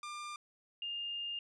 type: tone pair in turn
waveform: sawtooth / sine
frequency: 1196 / 2817 Hz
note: D6 / F7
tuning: +31 / +14 cents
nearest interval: octave + minor third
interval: 1483 cents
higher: second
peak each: -38 / -37 dBFS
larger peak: second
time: 0.03-0.36 / 0.82-1.39 s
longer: second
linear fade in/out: 2 ms
effects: resampled to 22050 Hz